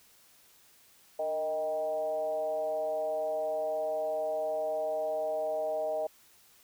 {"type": "tone with frequency modulation", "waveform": "sine", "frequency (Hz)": 625, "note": "D#5", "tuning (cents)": 8, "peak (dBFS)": -29, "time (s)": [1.19, 6.07], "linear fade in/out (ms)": 5, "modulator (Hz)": 163, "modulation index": 0.71, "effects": ["white hiss -61 dBFS RMS until 6.63 s"]}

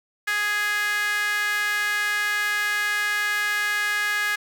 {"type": "tone with high-pass filter", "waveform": "sawtooth", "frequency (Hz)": 415.3, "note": "G#4", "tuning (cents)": 0, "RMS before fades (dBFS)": -24, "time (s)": [0.27, 4.36], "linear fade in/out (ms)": 10, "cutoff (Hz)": 1700, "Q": 4.2, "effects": []}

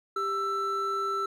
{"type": "tone pair together", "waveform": "triangle", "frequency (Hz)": [394.9, 1329], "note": ["G4", "E6"], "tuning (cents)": [13, 14], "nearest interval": "octave + major sixth", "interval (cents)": 2101, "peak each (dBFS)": [-32, -26], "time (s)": [0.16, 1.26], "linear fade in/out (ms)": 5, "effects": []}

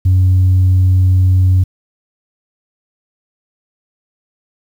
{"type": "tone", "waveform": "sine", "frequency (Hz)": 92.5, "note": "F#2", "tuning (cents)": 0, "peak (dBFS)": -5, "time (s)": [0.05, 1.64], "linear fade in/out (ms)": 10, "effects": ["tanh soft clip ceiling -5 dBFS", "7-bit"]}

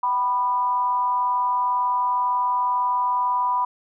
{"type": "tone with amplitude modulation", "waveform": "sine", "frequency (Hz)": 987.8, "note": "B5", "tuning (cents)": 0, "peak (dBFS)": -16, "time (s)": [0.03, 3.65], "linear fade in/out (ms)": 5, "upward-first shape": "sine", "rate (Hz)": 222, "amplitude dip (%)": 60, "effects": []}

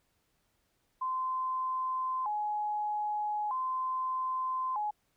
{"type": "tone with vibrato", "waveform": "sine", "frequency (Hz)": 932.3, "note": "A#5", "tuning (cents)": 0, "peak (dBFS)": -30, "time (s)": [1.01, 4.91], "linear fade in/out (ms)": 10, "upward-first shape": "square", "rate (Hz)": 0.4, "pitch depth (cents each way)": 180, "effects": ["pink hiss -75 dBFS RMS until 5.16 s"]}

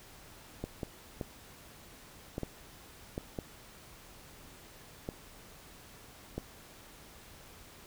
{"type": "clicks", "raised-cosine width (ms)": 2, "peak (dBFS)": -22, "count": 9, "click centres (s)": [0.64, 0.832, 1.212, 2.381, 2.433, 3.179, 3.388, 5.089, 6.38], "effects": ["pink hiss -54 dBFS RMS until 7.86 s"]}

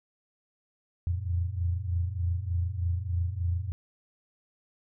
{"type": "tone cluster", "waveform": "sine", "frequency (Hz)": [84.1, 87.4, 113], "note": ["E2", "F2", "A2"], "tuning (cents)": [35, 2, 47], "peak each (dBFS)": [-33, -28, -37], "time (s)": [1.07, 3.72], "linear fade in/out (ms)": 0, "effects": []}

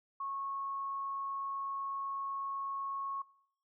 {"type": "tone", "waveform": "sine", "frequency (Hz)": 1098, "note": "C#6", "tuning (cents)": -17, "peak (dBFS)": -36, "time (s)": [0.2, 3.22], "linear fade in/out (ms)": 5, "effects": ["noise-tail reverb RT60 0.7 s tail -22 dB re dry"]}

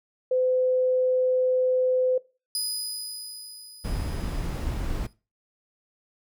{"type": "tone", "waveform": "sine", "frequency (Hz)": 510, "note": "C5", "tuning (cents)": -44, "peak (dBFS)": -20, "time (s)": [0.31, 2.18], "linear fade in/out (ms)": 5}
{"type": "tone with exponential decay", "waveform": "25% pulse", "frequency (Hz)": 4977, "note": "D#8", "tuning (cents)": 0, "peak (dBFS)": -20, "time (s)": [2.55, 5.13], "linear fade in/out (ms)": 1, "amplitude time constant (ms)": 560}
{"type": "noise", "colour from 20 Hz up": "brown", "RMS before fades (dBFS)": -29, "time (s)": [3.84, 5.07], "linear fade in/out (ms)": 10}
{"effects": ["noise-tail reverb RT60 0.3 s tail -20 dB re dry"]}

